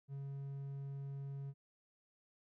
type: tone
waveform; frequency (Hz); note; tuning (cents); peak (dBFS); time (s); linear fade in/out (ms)
triangle; 138.59; C#3; 0; -40; 0.08-1.54; 50
effects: none